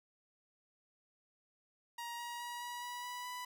sawtooth tone with pitch steps, 944 / 951.7 / 959.4 / 967.2 / 975 / 983 / 990.9 Hz, A#5 / A#5 / A#5 / B5 / B5 / B5 / B5, +22 / +36 / +50 / -36 / -23 / -8 / +5 cents, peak -38 dBFS, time 1.98-3.45 s, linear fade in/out 5 ms, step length 210 ms, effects none

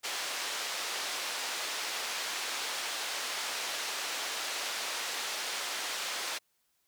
white band-pass noise, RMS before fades -36 dBFS, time 0.03-6.39 s, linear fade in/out 20 ms, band 500 to 5300 Hz, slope 12 dB/octave, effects white hiss -75 dBFS RMS until 6.87 s

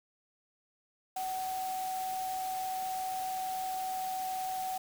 sine tone in noise, 752 Hz, F#5, 28 cents sharp, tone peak -33 dBFS, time 1.16-4.78 s, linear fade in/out 5 ms, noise white, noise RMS -45 dBFS, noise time 1.16-4.78 s, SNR +9 dB, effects none

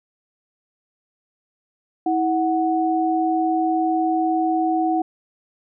sine tone pair together, 323.6 / 740 Hz, E4 / F#5, -32 / 0 cents, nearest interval octave + major second, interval 1432 cents, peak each -20 dBFS, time 2.06-5.02 s, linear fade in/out 5 ms, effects none

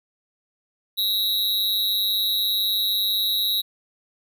square tone with amplitude modulation, 3861 Hz, B7, 40 cents flat, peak -17 dBFS, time 0.97-3.62 s, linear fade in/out 20 ms, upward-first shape sine, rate 202 Hz, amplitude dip 85%, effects none

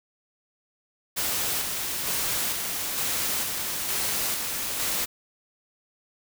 white noise with tremolo, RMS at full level -27 dBFS, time 1.16-5.06 s, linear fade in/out 20 ms, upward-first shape square, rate 1.1 Hz, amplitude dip 30%, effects none

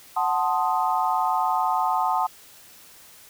sine chord, F# diminished seventh, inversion none, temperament equal, 740 / 880 / 1046.5 / 1244.5 Hz, F#5 / A5 / C6 / Eb6, 0 / 0 / 0 / 0 cents, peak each -25 / -24 / -27 / -28 dBFS, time 0.16-2.27 s, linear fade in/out 10 ms, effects white hiss -49 dBFS RMS until 3.29 s

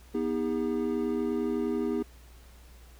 triangle tone cluster, 244.7 / 316 / 404.2 Hz, B3 / D#4 / G#4, -16 / +27 / -47 cents, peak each -29 / -30 / -29 dBFS, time 0.14-2.03 s, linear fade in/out 10 ms, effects added 60 Hz sine -50 dBFS peak until 2.99 s + pink hiss -58 dBFS RMS until 2.99 s

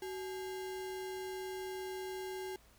sine tone with sample-and-hold, 375.3 Hz, F#4, 25 cents sharp, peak -39 dBFS, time 0.02-2.56 s, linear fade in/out 2 ms, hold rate 1225 Hz, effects added 56 Hz sine -68 dBFS peak until 2.78 s + pink hiss -65 dBFS RMS until 2.78 s

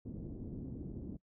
white low-pass noise, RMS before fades -44 dBFS, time 0.05-1.17 s, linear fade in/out 10 ms, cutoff 310 Hz, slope 24 dB/octave, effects noise-tail reverb RT60 0.1 s tail -22 dB re dry

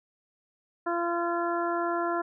harmonic tone, 342.8 Hz, F4, 32 cents flat, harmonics 1 / 2 / 3 / 4 / 5, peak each -30 / -31 / -33 / -33 / -40 dBFS, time 0.86-2.22 s, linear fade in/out 10 ms, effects none

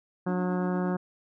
harmonic tone, 181.3 Hz, F#3, 35 cents flat, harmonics 1 / 2 / 3 / 4 / 5 / 6 / 7 / 8 / 9, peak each -27 / -33 / -37 / -39 / -41 / -43 / -44 / -45 / -46 dBFS, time 0.26-0.97 s, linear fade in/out 10 ms
triangle tone with tremolo, 292.2 Hz, D4, 9 cents flat, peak -32 dBFS, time 0.27-0.96 s, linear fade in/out 10 ms, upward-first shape triangle, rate 8.6 Hz, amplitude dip 60%
effects none

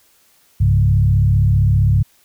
sine tone with frequency modulation, 102.1 Hz, G#2, 29 cents flat, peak -10 dBFS, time 0.6-2.03 s, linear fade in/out 10 ms, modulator 35.3 Hz, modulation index 1.1, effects white hiss -55 dBFS RMS until 2.24 s

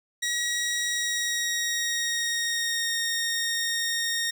15% pulse tone with pitch glide, 1907 to 1852.7 Hz, A#6 to A#6, +39 to -11 cents, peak -19 dBFS, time 0.22-4.31 s, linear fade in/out 10 ms, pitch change -50 cents, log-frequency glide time 0.84-2.94 s, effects none

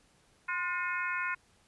harmonic tone with a mistuned harmonic, 359.8 Hz, F#4, 48 cents flat, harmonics 3 / 4 / 5 / 6 / 7, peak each -37 / -34 / -39 / -39 / -40 dBFS, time 0.48-1.35 s, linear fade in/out 10 ms, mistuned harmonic 3, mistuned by -61 cents, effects pink hiss -66 dBFS RMS until 1.67 s + resampled to 24000 Hz

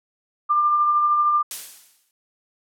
sine tone with tremolo, 1194 Hz, D6, 28 cents sharp, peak -14 dBFS, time 0.49-1.43 s, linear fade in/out 20 ms, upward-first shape triangle, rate 13 Hz, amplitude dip 35%
blue noise with exponential decay, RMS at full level -26 dBFS, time 1.51-2.11 s, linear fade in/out 1 ms, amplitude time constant 130 ms
effects low-pass 12000 Hz 12 dB/octave

